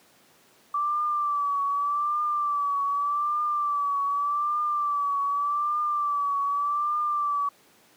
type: tone with vibrato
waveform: sine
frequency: 1163 Hz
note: D6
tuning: 17 cents flat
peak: -23 dBFS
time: 0.74-7.49 s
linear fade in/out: 5 ms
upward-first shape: triangle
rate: 0.84 Hz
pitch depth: 64 cents each way
effects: pink hiss -58 dBFS RMS until 7.96 s + high-pass 200 Hz 12 dB/octave